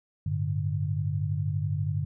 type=chord; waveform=sine; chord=G suspended second; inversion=none; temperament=just; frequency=98 / 110.25 / 147 Hz; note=G2 / A2 / D3; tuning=0 / +4 / +2 cents; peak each=-29 / -34 / -29 dBFS; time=0.26-2.05 s; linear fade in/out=5 ms; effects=none